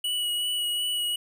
square tone with vibrato, 2930 Hz, F#7, 18 cents flat, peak -26 dBFS, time 0.04-1.16 s, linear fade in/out 5 ms, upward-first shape sine, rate 2.7 Hz, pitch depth 16 cents each way, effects none

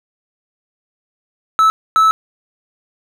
triangle tone bursts at uneven times, 1306 Hz, E6, 17 cents flat, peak -6 dBFS, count 2, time 1.59-1.7 / 1.96-2.11 s, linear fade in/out 0 ms, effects none

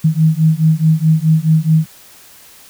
sine beating tone pair, 156.3 / 161 Hz, D#3 / E3, +8 / -41 cents, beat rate 4.7 Hz, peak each -12 dBFS, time 0.04-1.86 s, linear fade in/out 10 ms, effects white hiss -42 dBFS RMS until 2.69 s

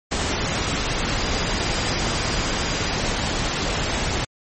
sine tone in noise, 4849 Hz, D#8, 45 cents flat, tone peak -34 dBFS, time 1.18-2.96 s, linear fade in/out 10 ms, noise pink, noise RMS -23 dBFS, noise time 0.11-4.25 s, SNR -14 dB, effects MP3 32 kbps

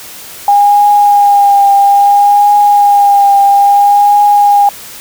sine tone with vibrato, 811 Hz, G#5, 41 cents flat, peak -3 dBFS, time 0.48-4.69 s, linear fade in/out 2 ms, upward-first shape triangle, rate 0.6 Hz, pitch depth 27 cents each way, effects white hiss -29 dBFS RMS until 5 s

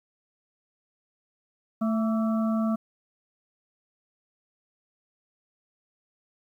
harmonic tone with a mistuned harmonic, 221.2 Hz, A3, 9 cents sharp, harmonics 1 / 3 / 5 / 6, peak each -23 / -33 / -37 / -39 dBFS, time 1.81-2.76 s, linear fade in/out 10 ms, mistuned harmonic 5, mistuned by +65 cents, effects 10-bit

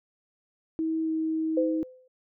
sine tone with pitch glide, 321.1 to 318.5 Hz, E4 to D#4, -45 to +41 cents, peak -25 dBFS, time 0.79-1.83 s, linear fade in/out 0 ms, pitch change -14 cents, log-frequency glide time 1.04-1.1 s
sine tone with exponential decay, 511 Hz, C5, 41 cents flat, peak -20 dBFS, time 1.57-2.08 s, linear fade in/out 5 ms, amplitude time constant 110 ms
effects none

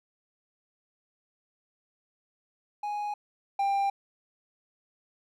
triangle tone pair in turn, 830 / 793.5 Hz, G#5 / G5, -1 / +21 cents, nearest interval minor second, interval 78 cents, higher first, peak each -28 / -22 dBFS, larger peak second, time 2.83-3.14 / 3.59-3.9 s, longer neither, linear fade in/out 5 ms, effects none

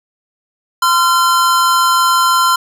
square tone pair together, 1029.6 / 1373 Hz, C6 / F6, -28 / -30 cents, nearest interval perfect fourth, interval 498 cents, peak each -13 dBFS, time 0.82-2.56 s, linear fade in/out 5 ms, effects resampled to 32000 Hz + 7-bit

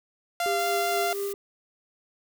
sawtooth tone with vibrato, 692 Hz, F5, 16 cents flat, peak -21 dBFS, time 0.4-1.13 s, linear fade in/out 2 ms, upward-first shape triangle, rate 4.6 Hz, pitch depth 8 cents each way
triangle tone with tremolo, 400 Hz, G4, 35 cents sharp, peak -25 dBFS, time 0.46-1.34 s, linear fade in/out 0 ms, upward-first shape sine, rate 4.2 Hz, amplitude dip 45%
blue noise, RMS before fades -39 dBFS, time 0.59-1.33 s, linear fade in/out 5 ms
effects none

